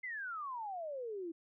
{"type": "exponential sweep", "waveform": "sine", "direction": "down", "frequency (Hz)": [2101, 320.6], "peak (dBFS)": -39, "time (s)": [0.03, 1.32], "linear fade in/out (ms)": 10, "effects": []}